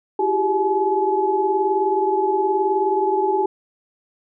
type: tone cluster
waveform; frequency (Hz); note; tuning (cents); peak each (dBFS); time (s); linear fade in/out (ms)
sine; 337.1 / 384.9 / 403.9 / 853; E4 / G4 / G#4 / G#5; +39 / -32 / -48 / +46; -28 / -20 / -25 / -20; 0.19-3.46; 5
effects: none